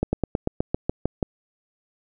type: slowing click train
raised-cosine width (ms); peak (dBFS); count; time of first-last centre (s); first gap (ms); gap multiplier
2; -8; 10; 0.03-1.228; 100; 1.07
effects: none